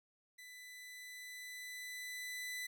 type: tone with level ramp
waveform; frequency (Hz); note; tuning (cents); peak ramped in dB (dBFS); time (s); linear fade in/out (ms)
sawtooth; 1995; B6; +17; -49 to -37; 0.38-2.67; 10
effects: none